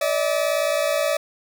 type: tone pair together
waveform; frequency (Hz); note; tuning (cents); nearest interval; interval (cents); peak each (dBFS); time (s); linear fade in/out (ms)
40% pulse; 581 / 639.9; D5 / D#5; -19 / +48; major second; 167; -21 / -22; 0.01-1.17; 5
effects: none